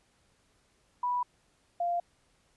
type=tone pair in turn; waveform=sine; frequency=983 / 695.1 Hz; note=B5 / F5; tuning=-8 / -8 cents; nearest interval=tritone; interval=600 cents; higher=first; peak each=-27 dBFS; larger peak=neither; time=1.03-1.23 / 1.8-2 s; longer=neither; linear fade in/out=5 ms; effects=pink hiss -69 dBFS RMS until 2.56 s + resampled to 24000 Hz